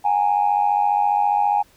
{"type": "tone with amplitude modulation", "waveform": "sine", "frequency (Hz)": 825, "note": "G#5", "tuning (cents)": -12, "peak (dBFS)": -11, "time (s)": [0.04, 1.63], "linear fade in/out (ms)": 20, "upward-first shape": "sine", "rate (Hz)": 94.8, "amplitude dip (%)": 80, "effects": ["tanh soft clip ceiling -9 dBFS", "pink hiss -55 dBFS RMS until 1.76 s"]}